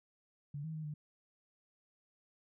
sine tone with pitch steps, 144.3 / 159.2 / 156.1 / 149.8 Hz, D3 / D#3 / D#3 / D3, -30 / +40 / +6 / +35 cents, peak -39 dBFS, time 0.54-0.94 s, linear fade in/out 5 ms, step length 100 ms, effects none

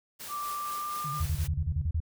white noise with tremolo, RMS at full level -41 dBFS, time 0.19-1.48 s, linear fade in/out 20 ms, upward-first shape sine, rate 4.1 Hz, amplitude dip 35%
sine tone with pitch glide, 1174.7 to 1198.7 Hz, D6 to D6, 0 to +35 cents, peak -32 dBFS, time 0.28-1.24 s, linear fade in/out 50 ms, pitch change +35 cents, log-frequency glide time 0.54-1.08 s
sine tone with vibrato, 143.9 Hz, D3, 35 cents flat, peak -35 dBFS, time 1.04-1.87 s, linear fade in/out 10 ms, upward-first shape square, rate 11 Hz, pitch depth 87 cents each way
sine tone bursts, 80.5 Hz, E2, 41 cents flat, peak -25 dBFS, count 9, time 1.2-2.003 s, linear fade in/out 5 ms, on 59 ms, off 34 ms
effects none

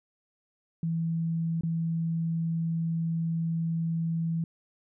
sine tone with dropouts, 164.81 Hz, E3, in tune, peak -26 dBFS, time 0.83-4.44 s, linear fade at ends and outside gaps 2 ms, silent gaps 1.61-1.634 s, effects none

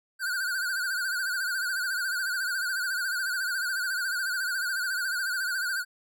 square tone with vibrato, 1500 Hz, F#6, 23 cents sharp, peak -28 dBFS, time 0.19-5.85 s, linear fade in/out 50 ms, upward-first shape sine, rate 14 Hz, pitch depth 91 cents each way, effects none

